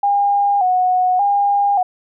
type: tone with vibrato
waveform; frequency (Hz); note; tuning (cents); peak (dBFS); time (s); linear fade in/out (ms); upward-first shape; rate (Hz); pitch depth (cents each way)
sine; 770; G5; -31; -12; 0.03-1.83; 5; square; 0.86; 83
effects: none